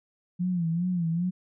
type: tone with vibrato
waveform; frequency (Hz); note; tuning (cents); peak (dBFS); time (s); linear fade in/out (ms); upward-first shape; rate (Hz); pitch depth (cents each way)
sine; 172.9; F3; -17; -24; 0.39-1.31; 20; sine; 2.5; 100
effects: none